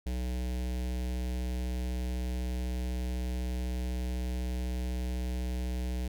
square tone with notch filter, 62 Hz, B1, 7 cents sharp, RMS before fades -33 dBFS, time 0.06-6.08 s, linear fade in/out 5 ms, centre 1200 Hz, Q 1, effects none

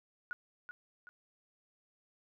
sine tone with echo, 1455 Hz, F#6, 29 cents flat, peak -36 dBFS, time 0.31-0.33 s, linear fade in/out 0 ms, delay 380 ms, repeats 2, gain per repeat -7 dB, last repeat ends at 1.09 s, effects none

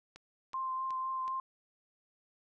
click train, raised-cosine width 0.2 ms, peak -33 dBFS, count 4, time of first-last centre 0.16-1.279 s, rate 2.68 Hz
sine tone with vibrato, 1047 Hz, C6, 1 cent sharp, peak -33 dBFS, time 0.54-1.4 s, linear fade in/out 2 ms, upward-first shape triangle, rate 4 Hz, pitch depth 14 cents each way
effects none

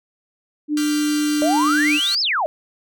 sine tone, 298.5 Hz, D4, 28 cents sharp, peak -17 dBFS, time 0.68-2 s, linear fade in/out 50 ms
10% pulse chord, G dominant seventh, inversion second, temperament equal, 1174.7 / 1396.9 / 1568 / 1975.5 Hz, D6 / F6 / G6 / B6, 0 / 0 / 0 / 0 cents, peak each -26 / -22 / -22 / -25 dBFS, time 0.77-2.15 s, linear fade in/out 2 ms
sine exponential two-way sweep, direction up then down, 583 to 5380 to 583 Hz, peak -17 dBFS, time 1.42-2.46 s, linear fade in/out 0 ms, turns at 2.21 s
effects none

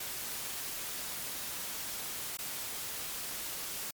white noise with dropouts, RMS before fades -39 dBFS, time 0-3.91 s, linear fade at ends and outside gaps 5 ms, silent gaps 2.372-2.387 s, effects MP3 96 kbps

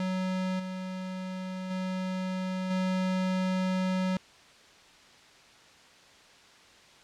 square tone with level steps, 186.1 Hz, F#3, 10 cents sharp, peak -29 / -35 / -31 / -27 dBFS, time 0-4.17 s, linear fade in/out 2 ms, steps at 0.59 / 1.7 / 2.7 s, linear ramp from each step 10 ms, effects white hiss -55 dBFS RMS until 7.03 s + low-pass 5000 Hz 12 dB/octave

